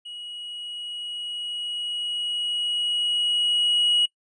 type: tone with level ramp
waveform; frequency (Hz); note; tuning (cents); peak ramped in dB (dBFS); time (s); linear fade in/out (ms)
triangle; 2907; F#7; -31; -34 to -16; 0.05-4.06; 10
effects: noise-tail reverb RT60 0.1 s tail -23 dB re dry + resampled to 22050 Hz